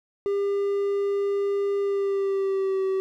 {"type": "tone with pitch glide", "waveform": "triangle", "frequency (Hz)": [400.6, 382.5], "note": ["G4", "G4"], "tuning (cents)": [38, -42], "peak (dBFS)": -20, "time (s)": [0.26, 3], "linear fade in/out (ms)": 0, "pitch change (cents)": -80, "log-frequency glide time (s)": [1.8, 2.84], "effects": []}